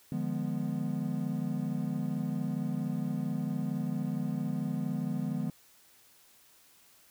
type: chord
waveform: triangle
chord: D diminished seventh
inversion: none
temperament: equal with one note detuned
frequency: 150.18 / 174.61 / 207.7 / 246.9 Hz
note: D3 / F3 / Ab3 / Cb4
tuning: +39 / 0 / 0 / 0 cents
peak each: -34 dBFS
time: 0.12-5.5 s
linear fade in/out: 2 ms
effects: white hiss -61 dBFS RMS until 7.1 s